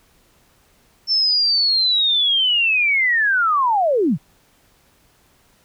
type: linear sweep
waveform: sine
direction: down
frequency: 5380 to 115.7 Hz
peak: -14 dBFS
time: 1.07-4.18 s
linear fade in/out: 50 ms
effects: pink hiss -57 dBFS RMS until 5.64 s